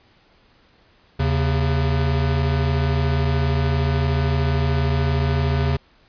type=tone pair together; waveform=square; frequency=78.87 / 135.9 Hz; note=D#2 / C#3; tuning=+24 / -34 cents; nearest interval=major sixth; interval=942 cents; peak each=-21 dBFS; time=1.19-5.77 s; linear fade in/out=10 ms; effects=pink hiss -56 dBFS RMS until 6.08 s + resampled to 11025 Hz